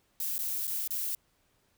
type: noise with dropouts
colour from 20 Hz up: violet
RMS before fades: -33 dBFS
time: 0.2-1.15 s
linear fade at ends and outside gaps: 1 ms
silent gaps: 0.381-0.39 / 0.67-0.677 / 0.876-0.906 s
effects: pink hiss -71 dBFS RMS until 1.77 s